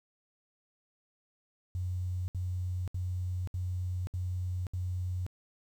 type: tone bursts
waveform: sine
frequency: 90.9 Hz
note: F#2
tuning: 30 cents flat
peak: -31 dBFS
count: 6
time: 1.75-5.265 s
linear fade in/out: 0 ms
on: 530 ms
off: 67 ms
effects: 10-bit